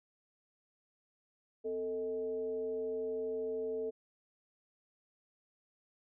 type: tone with frequency modulation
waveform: sine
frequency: 443.6 Hz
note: A4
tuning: 14 cents sharp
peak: -34 dBFS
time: 1.64-3.91 s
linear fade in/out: 20 ms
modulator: 187 Hz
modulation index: 0.46
effects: none